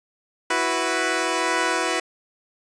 10% pulse chord, E suspended second, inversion none, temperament equal, 329.6 / 370 / 493.9 Hz, E4 / F#4 / B4, 0 / 0 / 0 cents, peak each -17 dBFS, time 0.5-2 s, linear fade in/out 5 ms, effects resampled to 22050 Hz

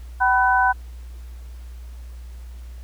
sine tone cluster, 762 / 990 / 1508 Hz, G5 / B5 / F#6, -49 / +4 / +32 cents, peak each -19 dBFS, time 0.2-0.73 s, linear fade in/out 20 ms, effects added 60 Hz sine -34 dBFS peak until 2.83 s + pink hiss -54 dBFS RMS until 2.83 s

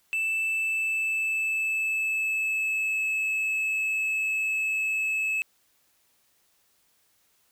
triangle tone with pitch glide, 2643 to 2598 Hz, E7 to E7, +4 to -26 cents, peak -23 dBFS, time 0.13-5.42 s, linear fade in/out 0 ms, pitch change -30 cents, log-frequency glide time 0.4-2.98 s, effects white hiss -67 dBFS RMS until 7.51 s

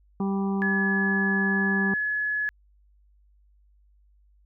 harmonic tone, 196 Hz, G3, in tune, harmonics 1 / 2 / 4 / 5 / 6, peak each -24 / -32 / -37 / -39 / -42 dBFS, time 0.2-1.94 s, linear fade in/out 2 ms
sine tone, 1701 Hz, G#6, 41 cents sharp, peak -24 dBFS, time 0.62-2.49 s, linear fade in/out 0 ms
effects added 50 Hz sine -57 dBFS peak until 4.45 s

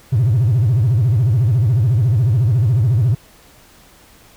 triangle tone with vibrato, 116.54 Hz, A#2, in tune, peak -8 dBFS, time 0.12-3.15 s, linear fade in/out 10 ms, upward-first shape sine, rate 14 Hz, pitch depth 280 cents each way, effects tanh soft clip ceiling -7 dBFS + pink hiss -47 dBFS RMS until 4.36 s

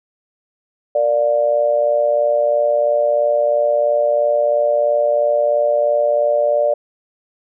sine tone with amplitude modulation, 587.3 Hz, D5, in tune, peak -9 dBFS, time 0.95-6.74 s, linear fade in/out 5 ms, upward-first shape sine, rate 123 Hz, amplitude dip 75%, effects none

